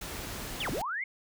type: noise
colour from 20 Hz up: pink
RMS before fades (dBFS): -39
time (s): 0.01-0.82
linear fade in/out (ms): 5
type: linear two-way sweep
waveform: sine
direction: down then up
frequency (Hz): 3729 to 82.3 to 2206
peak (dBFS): -31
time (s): 0.6-1.04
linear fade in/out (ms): 5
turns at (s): 0.7
effects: none